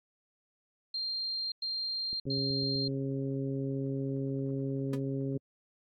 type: tone bursts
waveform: sine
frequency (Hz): 4186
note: C8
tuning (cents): 0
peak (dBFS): -32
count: 3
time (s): 0.94-2.88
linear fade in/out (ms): 5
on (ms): 580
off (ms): 100
type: click train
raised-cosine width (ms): 3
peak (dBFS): -35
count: 7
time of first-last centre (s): 2.13-2.882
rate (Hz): 7.98
type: harmonic tone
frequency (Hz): 135.9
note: C#3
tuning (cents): -34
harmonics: 1 / 2 / 3 / 4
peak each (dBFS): -34 / -35 / -38 / -45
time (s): 2.26-5.38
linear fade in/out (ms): 10
type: tone with exponential decay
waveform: 35% pulse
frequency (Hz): 246.9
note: B3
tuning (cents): 0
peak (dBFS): -31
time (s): 4.93-5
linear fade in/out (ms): 5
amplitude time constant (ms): 15
effects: AAC 64 kbps